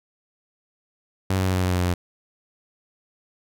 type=tone with pitch steps; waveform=sawtooth; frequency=95 / 94.07 / 93.15 / 92.24 / 91.34 / 90.45 / 89.56 / 88.69 Hz; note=F#2 / F#2 / F#2 / F#2 / F#2 / F#2 / F2 / F2; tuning=+46 / +29 / +12 / -5 / -22 / -39 / +44 / +27 cents; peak=-16 dBFS; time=1.3-1.94 s; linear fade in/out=5 ms; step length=80 ms; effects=none